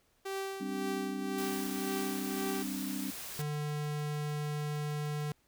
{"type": "tone with tremolo", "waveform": "sawtooth", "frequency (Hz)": 388.5, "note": "G4", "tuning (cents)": -16, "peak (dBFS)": -30, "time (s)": [0.25, 2.63], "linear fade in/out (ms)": 10, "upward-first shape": "triangle", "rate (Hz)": 1.9, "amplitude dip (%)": 65}
{"type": "chord", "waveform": "sine", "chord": "G suspended fourth", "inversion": "none", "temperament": "equal", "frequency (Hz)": [196, 261.6, 293.7], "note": ["G3", "C4", "D4"], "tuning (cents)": [0, 0, 0], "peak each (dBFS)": [-39, -39, -40], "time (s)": [0.6, 3.11], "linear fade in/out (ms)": 10}
{"type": "noise", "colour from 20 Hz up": "white", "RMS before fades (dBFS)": -43, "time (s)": [1.38, 3.42], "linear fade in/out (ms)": 5}
{"type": "tone", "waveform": "square", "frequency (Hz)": 148.9, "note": "D3", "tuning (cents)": 24, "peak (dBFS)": -34, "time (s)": [3.39, 5.32], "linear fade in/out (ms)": 2}
{"effects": ["pink hiss -71 dBFS RMS until 5.47 s"]}